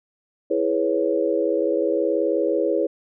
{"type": "chord", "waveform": "sine", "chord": "C# minor seventh", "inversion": "first", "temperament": "equal", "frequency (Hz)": [329.6, 415.3, 493.9, 554.4], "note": ["E4", "G#4", "B4", "C#5"], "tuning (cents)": [0, 0, 0, 0], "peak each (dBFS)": -24, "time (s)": [0.5, 2.87], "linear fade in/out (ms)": 10, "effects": []}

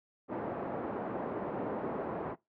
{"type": "band-pass noise", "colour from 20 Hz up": "pink", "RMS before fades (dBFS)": -37, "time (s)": [0.28, 2.36], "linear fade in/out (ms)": 50, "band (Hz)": [260, 840], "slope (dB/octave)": 12, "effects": ["noise-tail reverb RT60 0.2 s tail -21 dB re dry", "low-pass 2000 Hz 12 dB/octave"]}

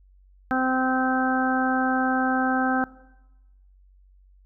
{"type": "harmonic tone", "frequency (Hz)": 259, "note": "C4", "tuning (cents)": -17, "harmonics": [1, 2, 3, 4, 5, 6], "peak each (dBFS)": [-24, -32, -26, -37, -29, -28], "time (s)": [0.51, 2.84], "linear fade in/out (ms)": 0, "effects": ["noise-tail reverb RT60 1.0 s tail -19 dB re dry", "added 47 Hz sine -52 dBFS peak until 4.45 s"]}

